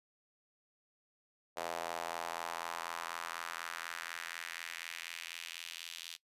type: tone with high-pass filter sweep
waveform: square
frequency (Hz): 42.04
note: E1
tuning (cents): +35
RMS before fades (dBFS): -43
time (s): 1.56-6.17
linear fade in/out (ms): 20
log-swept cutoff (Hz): 620 to 3400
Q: 1.9
effects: noise-tail reverb RT60 0.1 s tail -19 dB re dry + resampled to 32000 Hz